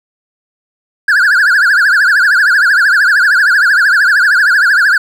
triangle tone with vibrato, 1553 Hz, G6, 17 cents flat, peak -4 dBFS, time 1.08-4.98 s, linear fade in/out 5 ms, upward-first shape triangle, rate 13 Hz, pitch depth 220 cents each way, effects none

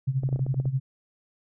sine tone with tremolo, 132.7 Hz, C3, 25 cents sharp, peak -20 dBFS, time 0.07-0.8 s, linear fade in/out 10 ms, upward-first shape sine, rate 12 Hz, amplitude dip 80%
clicks, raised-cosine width 2 ms, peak -23 dBFS, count 9, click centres 0.235 / 0.29 / 0.328 / 0.36 / 0.393 / 0.465 / 0.543 / 0.6 / 0.656 s
effects none

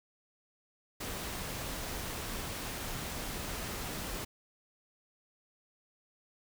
pink noise, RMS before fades -39 dBFS, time 1-4.25 s, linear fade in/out 10 ms, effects none

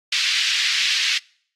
white band-pass noise, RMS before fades -21 dBFS, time 0.12-1.18 s, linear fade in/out 5 ms, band 2000 to 4600 Hz, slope 24 dB/octave, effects noise-tail reverb RT60 0.6 s tail -26 dB re dry + AAC 48 kbps

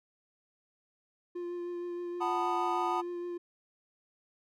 triangle tone with vibrato, 350 Hz, F4, 4 cents sharp, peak -33 dBFS, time 1.35-3.38 s, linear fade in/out 10 ms, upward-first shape triangle, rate 6.4 Hz, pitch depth 16 cents each way
triangle chord, B dominant seventh, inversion second, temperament just, 740.8 / 889 / 987.8 / 1234.7 Hz, F#5 / A5 / B5 / D#6, +2 / +18 / 0 / -14 cents, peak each -33 dBFS, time 2.2-3.02 s, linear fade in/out 20 ms
effects none

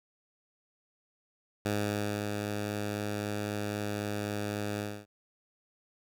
10% pulse tone with ADSR envelope, 103.83 Hz, G#2, in tune, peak -20 dBFS, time 1.65-5.06 s, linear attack 6 ms, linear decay 590 ms, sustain -4 dB, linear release 260 ms, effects none

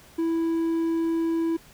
triangle tone, 329.6 Hz, E4, in tune, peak -20 dBFS, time 0.18-1.57 s, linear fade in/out 10 ms, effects pink hiss -52 dBFS RMS until 1.73 s

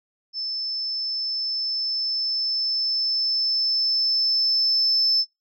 sine tone with level ramp, 5270 Hz, E8, 1 cent flat, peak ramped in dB -26 to -16 dBFS, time 0.33-5.25 s, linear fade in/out 50 ms, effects noise-tail reverb RT60 0.2 s tail -18 dB re dry + tanh soft clip ceiling -12 dBFS

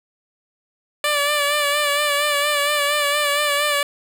10% pulse tone with vibrato, 583 Hz, D5, 13 cents flat, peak -9 dBFS, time 1.04-3.83 s, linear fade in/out 2 ms, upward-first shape sine, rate 4.3 Hz, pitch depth 39 cents each way, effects none

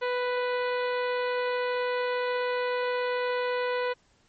harmonic tone with a mistuned harmonic, 495 Hz, B4, 4 cents sharp, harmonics 1 / 2 / 3 / 4 / 5 / 6 / 7 / 8 / 9, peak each -27 / -33 / -36 / -38 / -41 / -46 / -48 / -47 / -50 dBFS, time 0.01-3.94 s, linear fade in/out 20 ms, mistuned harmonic 9, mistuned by -49 cents, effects pink hiss -65 dBFS RMS until 4.28 s + MP3 32 kbps

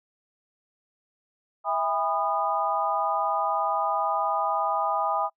sine tone cluster, 652 / 811 / 993 / 1230 Hz, E5 / G#5 / B5 / D#6, -19 / -41 / +9 / -20 cents, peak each -30 / -27 / -30 / -28 dBFS, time 1.64-5.3 s, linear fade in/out 50 ms, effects noise-tail reverb RT60 0.1 s tail -26 dB re dry

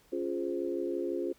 sine chord, Db major seventh, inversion none, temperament equal, 277.2 / 349.2 / 415.3 / 523.3 Hz, Db4 / F4 / Ab4 / C5, 0 / 0 / 0 / 0 cents, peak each -38 / -33 / -37 / -39 dBFS, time 0.12-1.33 s, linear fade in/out 10 ms, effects pink hiss -64 dBFS RMS until 1.38 s

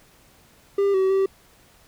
triangle tone with pitch steps, 398.4 / 380.5 / 386.8 Hz, G4 / F#4 / G4, +28 / +48 / -23 cents, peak -15 dBFS, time 0.78-1.26 s, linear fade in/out 5 ms, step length 160 ms, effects pink hiss -55 dBFS RMS until 1.87 s

